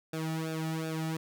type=tone with flanger; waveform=sawtooth; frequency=160 Hz; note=D#3; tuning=49 cents sharp; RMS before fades=-34 dBFS; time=0.13-1.17 s; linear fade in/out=5 ms; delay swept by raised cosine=0.97 to 1.96 ms; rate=2.7 Hz; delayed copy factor=-0.95; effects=none